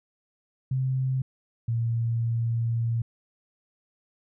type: tone pair in turn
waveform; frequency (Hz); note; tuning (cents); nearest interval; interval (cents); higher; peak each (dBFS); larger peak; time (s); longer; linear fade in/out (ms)
sine; 130.81 / 115.8; C3 / A#2; 0 / -11; major second; 211; first; -23; neither; 0.71-1.22 / 1.68-3.02; second; 5
effects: none